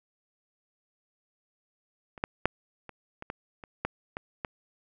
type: clicks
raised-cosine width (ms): 0.5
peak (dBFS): -29 / -12 / -7 / -27 / -24 / -19 / -28 / -13 / -19 / -17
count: 10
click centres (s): 2.178 / 2.239 / 2.456 / 2.893 / 3.224 / 3.301 / 3.638 / 3.85 / 4.169 / 4.448
effects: none